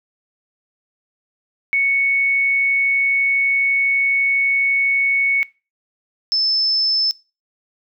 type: tone pair in turn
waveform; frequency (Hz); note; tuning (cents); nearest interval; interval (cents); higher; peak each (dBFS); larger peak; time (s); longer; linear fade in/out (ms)
sine; 2217 / 5260; C#7 / E8; 0 / -5; octave + minor third; 1495; second; -14; neither; 1.73-5.43 / 6.32-7.11; first; 0
effects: noise-tail reverb RT60 0.3 s tail -22 dB re dry